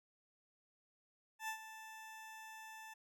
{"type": "tone with ADSR envelope", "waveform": "20% pulse", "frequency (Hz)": 880, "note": "A5", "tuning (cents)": 0, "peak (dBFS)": -34, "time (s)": [1.39, 2.94], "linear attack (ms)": 93, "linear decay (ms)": 89, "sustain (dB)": -12, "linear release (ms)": 9, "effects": []}